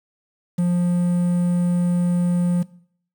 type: tone with quantisation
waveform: triangle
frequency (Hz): 176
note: F3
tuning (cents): +14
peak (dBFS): -14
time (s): 0.58-2.63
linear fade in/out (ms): 10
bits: 7
effects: noise-tail reverb RT60 0.6 s tail -20 dB re dry